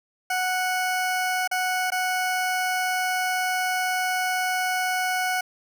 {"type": "tone with dropouts", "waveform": "20% pulse", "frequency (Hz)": 738, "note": "F#5", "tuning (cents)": -5, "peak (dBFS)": -18, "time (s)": [0.3, 5.41], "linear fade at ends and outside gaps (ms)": 5, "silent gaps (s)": [[1.476, 1.513], [1.904, 1.919]], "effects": []}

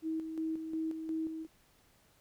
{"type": "tone with tremolo", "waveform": "sine", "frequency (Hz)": 320, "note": "D#4", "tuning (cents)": 49, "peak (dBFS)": -32, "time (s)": [0.02, 1.47], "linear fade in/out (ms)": 50, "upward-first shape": "square", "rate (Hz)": 2.8, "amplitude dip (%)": 50, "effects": ["pink hiss -67 dBFS RMS until 2.2 s"]}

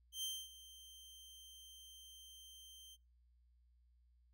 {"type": "tone with ADSR envelope", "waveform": "sawtooth", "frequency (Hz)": 3136, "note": "G7", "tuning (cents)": 0, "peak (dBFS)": -36, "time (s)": [0.12, 2.97], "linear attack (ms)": 110, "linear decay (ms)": 250, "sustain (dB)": -17, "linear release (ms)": 36, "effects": ["noise-tail reverb RT60 0.3 s tail -25 dB re dry", "added 60 Hz sine -68 dBFS peak until 4.33 s"]}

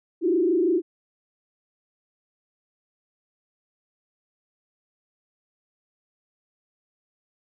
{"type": "tone with frequency modulation", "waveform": "sine", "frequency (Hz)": 349.2, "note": "F4", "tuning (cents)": 0, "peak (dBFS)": -18, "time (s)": [0.21, 0.82], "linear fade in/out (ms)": 50, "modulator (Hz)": 26, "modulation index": 1.3, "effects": []}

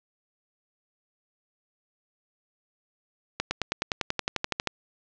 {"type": "accelerating click train", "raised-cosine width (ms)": 0.2, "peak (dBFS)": -8, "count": 15, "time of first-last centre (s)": [3.4, 4.673], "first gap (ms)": 110, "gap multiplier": 0.97, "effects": ["low-pass 6000 Hz 12 dB/octave"]}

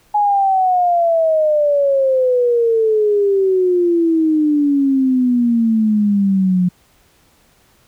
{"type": "exponential sweep", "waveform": "sine", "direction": "down", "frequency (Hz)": [840, 177.8], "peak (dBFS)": -11, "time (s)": [0.14, 6.69], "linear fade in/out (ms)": 10, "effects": ["pink hiss -54 dBFS RMS until 7.87 s"]}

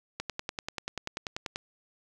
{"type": "click train", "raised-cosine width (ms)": 0.2, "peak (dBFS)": -16, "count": 15, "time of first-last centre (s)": [0.2, 1.559], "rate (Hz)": 10.3, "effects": []}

